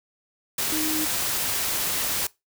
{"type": "tone in noise", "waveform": "sine", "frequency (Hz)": 311.1, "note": "D#4", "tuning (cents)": 0, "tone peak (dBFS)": -27, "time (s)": [0.72, 1.05], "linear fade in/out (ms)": 5, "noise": "white", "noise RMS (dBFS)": -26, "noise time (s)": [0.58, 2.27], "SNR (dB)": -4, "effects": ["noise-tail reverb RT60 0.2 s tail -21 dB re dry"]}